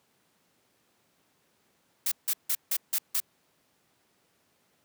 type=noise bursts; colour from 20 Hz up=blue; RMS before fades=-27 dBFS; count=6; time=2.06-3.202 s; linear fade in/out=5 ms; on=57 ms; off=160 ms; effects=pink hiss -69 dBFS RMS until 4.84 s + high-pass 150 Hz 12 dB/octave